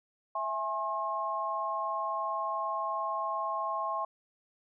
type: chord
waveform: sine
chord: E augmented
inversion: none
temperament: equal with one note detuned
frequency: 659.3 / 830.6 / 1073.4 Hz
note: E5 / G#5 / B#5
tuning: 0 / 0 / +44 cents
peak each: -37 / -37 / -32 dBFS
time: 0.35-4.05 s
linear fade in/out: 5 ms
effects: none